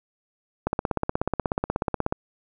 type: click train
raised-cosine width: 1 ms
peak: -9 dBFS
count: 25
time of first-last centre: 0.67-2.125 s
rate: 16.5 Hz
effects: none